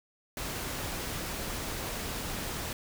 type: noise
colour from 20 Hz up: pink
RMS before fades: -36 dBFS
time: 0.37-2.73 s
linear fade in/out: 2 ms
effects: none